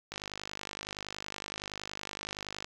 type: click train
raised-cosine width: 0.2 ms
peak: -20 dBFS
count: 129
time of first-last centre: 0.12-2.645 s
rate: 50.7 Hz
effects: 9-bit